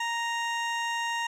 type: tone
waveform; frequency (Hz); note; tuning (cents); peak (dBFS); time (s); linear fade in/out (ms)
20% pulse; 932.3; A#5; 0; -23; 0-1.27; 5
effects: low-pass 7000 Hz 12 dB/octave